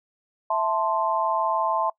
sine chord, A minor, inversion second, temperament equal, 659.3 / 880 / 1046.5 Hz, E5 / A5 / C6, 0 / 0 / 0 cents, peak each -26 / -25 / -25 dBFS, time 0.5-1.9 s, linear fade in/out 5 ms, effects noise-tail reverb RT60 0.1 s tail -22 dB re dry

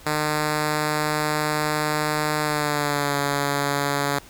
5% pulse tone with pitch glide, 151.6 to 142.27 Hz, D#3 to C#3, -45 to +45 cents, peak -10 dBFS, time 0.06-4.19 s, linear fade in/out 2 ms, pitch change -110 cents, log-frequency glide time 2.4-3.17 s, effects pink hiss -47 dBFS RMS until 4.29 s

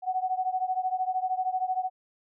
sine beating tone pair, 740 / 753 Hz, F#5 / F#5, 0 / +30 cents, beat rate 13 Hz, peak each -28 / -30 dBFS, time 0.02-1.9 s, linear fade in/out 50 ms, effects none

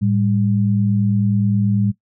sine tone pair together, 110 / 199.31 Hz, A2 / G3, 0 / +29 cents, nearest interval minor seventh, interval 1029 cents, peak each -17 dBFS, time 0.01-1.92 s, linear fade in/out 20 ms, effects noise-tail reverb RT60 0.1 s tail -18 dB re dry

